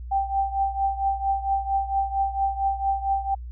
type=tone with tremolo; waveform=sine; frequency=784 Hz; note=G5; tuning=in tune; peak=-18 dBFS; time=0.11-3.35 s; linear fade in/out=10 ms; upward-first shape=triangle; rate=4.4 Hz; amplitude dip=85%; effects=added 60 Hz sine -33 dBFS peak until 3.51 s